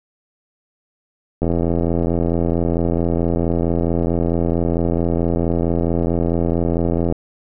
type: click train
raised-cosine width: 2 ms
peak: -6 dBFS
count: 483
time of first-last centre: 1.42-7.124 s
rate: 84.5 Hz
effects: none